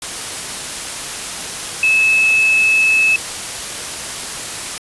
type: tone in noise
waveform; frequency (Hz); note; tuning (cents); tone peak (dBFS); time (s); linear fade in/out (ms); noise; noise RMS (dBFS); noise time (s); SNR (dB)
sine; 2600; E7; -24; -10; 1.83-3.16; 2; white; -25; 0.02-4.78; +12
effects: resampled to 24000 Hz